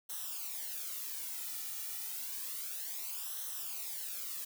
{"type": "noise with flanger", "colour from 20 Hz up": "blue", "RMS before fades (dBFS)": -41, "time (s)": [0.09, 4.45], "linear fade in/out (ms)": 10, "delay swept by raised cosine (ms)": [0.42, 1.92], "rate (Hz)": 0.3, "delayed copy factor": -0.75, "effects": []}